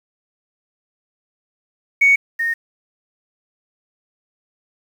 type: tone pair in turn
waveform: sine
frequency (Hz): 2229 / 1846.2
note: C#7 / A#6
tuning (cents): +9 / -17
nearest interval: minor third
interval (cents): 326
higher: first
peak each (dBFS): -8 / -17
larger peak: first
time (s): 2.01-2.16 / 2.39-2.54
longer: neither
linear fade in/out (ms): 10
effects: tanh soft clip ceiling -5 dBFS + 7-bit